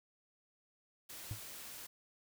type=noise; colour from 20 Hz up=white; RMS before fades=-49 dBFS; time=1.09-1.87 s; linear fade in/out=10 ms
type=tone with exponential decay; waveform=triangle; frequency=105.9 Hz; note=G#2; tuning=34 cents sharp; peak=-32 dBFS; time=1.31-1.42 s; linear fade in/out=0 ms; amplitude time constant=23 ms
effects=none